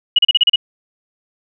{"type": "tone bursts", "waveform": "sine", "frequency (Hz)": 2911, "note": "F#7", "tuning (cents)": -29, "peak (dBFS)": -7, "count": 7, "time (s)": [0.16, 0.559], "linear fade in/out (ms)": 5, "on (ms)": 27, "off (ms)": 35, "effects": []}